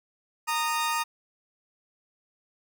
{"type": "tone pair together", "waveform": "sawtooth", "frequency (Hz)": [925, 1234.7], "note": ["A#5", "D#6"], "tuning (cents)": [-14, -14], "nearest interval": "perfect fourth", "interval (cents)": 500, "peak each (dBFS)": [-24, -25], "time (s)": [0.47, 1.04], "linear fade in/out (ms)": 20, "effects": []}